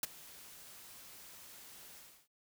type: noise with ADSR envelope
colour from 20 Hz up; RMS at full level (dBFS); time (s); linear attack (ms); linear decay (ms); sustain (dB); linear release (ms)
white; -32; 0.03-2.28; 3; 20; -22; 320
effects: none